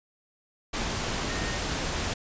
sine tone in noise, 1845 Hz, A#6, 18 cents flat, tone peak -38 dBFS, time 1.29-1.58 s, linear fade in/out 10 ms, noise pink, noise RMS -30 dBFS, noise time 0.73-2.14 s, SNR -11 dB, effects resampled to 16000 Hz

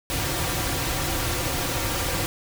pink noise with comb filter, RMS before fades -26 dBFS, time 0.1-2.26 s, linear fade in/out 0 ms, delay 4.7 ms, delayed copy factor -0.65, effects none

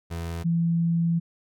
30% pulse / sine tone pair in turn, 84 / 168 Hz, E2 / E3, +33 / +33 cents, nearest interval octave, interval 1200 cents, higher second, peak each -27 / -20 dBFS, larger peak second, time 0.1-0.44 / 0.44-1.2 s, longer second, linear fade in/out 20 ms, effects none

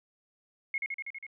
sine tone with echo, 2164 Hz, C#7, 42 cents flat, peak -28 dBFS, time 0.74-0.78 s, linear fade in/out 2 ms, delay 81 ms, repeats 6, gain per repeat -2 dB, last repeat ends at 1.266 s, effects none

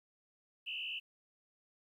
sine tone with frequency modulation, 2810 Hz, F7, 10 cents sharp, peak -38 dBFS, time 0.66-1 s, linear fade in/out 20 ms, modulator 73.8 Hz, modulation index 2.9, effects 12-bit

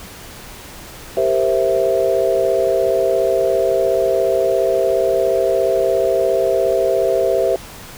sine chord, C dominant seventh, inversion second, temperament equal, 392 / 466.2 / 523.3 / 659.3 Hz, G4 / Bb4 / C5 / E5, 0 / 0 / 0 / 0 cents, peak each -19 / -21 / -18 / -18 dBFS, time 1.17-7.56 s, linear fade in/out 2 ms, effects pink hiss -36 dBFS RMS until 7.97 s

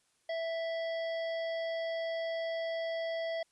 harmonic tone, 659.3 Hz, E5, in tune, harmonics 1 / 3 / 5 / 7 / 8, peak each -33 / -43 / -48 / -53 / -56 dBFS, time 0.29-3.43 s, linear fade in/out 5 ms, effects white hiss -73 dBFS RMS until 3.51 s + resampled to 24000 Hz

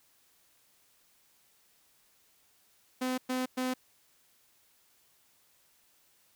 sawtooth tone bursts, 255.4 Hz, C4, 42 cents flat, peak -26 dBFS, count 3, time 3.01-3.74 s, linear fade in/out 10 ms, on 170 ms, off 110 ms, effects white hiss -67 dBFS RMS until 6.35 s

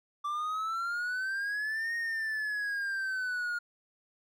triangle exponential two-way sweep, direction up then down, 1166 to 1864.7 to 1421 Hz, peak -29 dBFS, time 0.24-3.59 s, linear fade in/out 10 ms, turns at 1.95 s, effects none

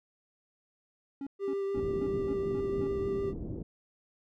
triangle tone bursts, 277 Hz, C#4, 1 cent flat, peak -33 dBFS, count 7, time 1.21-2.869 s, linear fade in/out 2 ms, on 57 ms, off 210 ms
triangle tone with vibrato, 394.2 Hz, G4, 10 cents sharp, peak -28 dBFS, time 1.39-3.34 s, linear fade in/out 50 ms, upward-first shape triangle, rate 6.7 Hz, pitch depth 14 cents each way
white low-pass noise, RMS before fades -38 dBFS, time 1.75-3.63 s, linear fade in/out 5 ms, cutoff 340 Hz, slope 24 dB/octave
effects none

